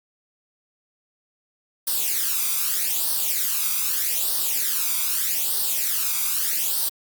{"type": "noise with flanger", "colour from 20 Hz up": "blue", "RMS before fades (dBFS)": -23, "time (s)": [1.87, 6.89], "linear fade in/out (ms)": 5, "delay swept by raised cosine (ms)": [0.21, 0.85], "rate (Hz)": 0.81, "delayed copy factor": 0.7, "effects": ["Opus 48 kbps"]}